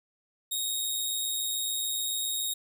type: tone with amplitude modulation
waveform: 15% pulse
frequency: 3747 Hz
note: A#7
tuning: 8 cents sharp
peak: -20 dBFS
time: 0.51-2.54 s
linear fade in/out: 10 ms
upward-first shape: sine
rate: 107 Hz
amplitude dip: 35%
effects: none